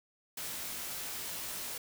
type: noise with comb filter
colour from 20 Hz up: white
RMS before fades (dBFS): -40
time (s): 0.37-1.78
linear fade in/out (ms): 5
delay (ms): 19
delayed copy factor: -0.55
effects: none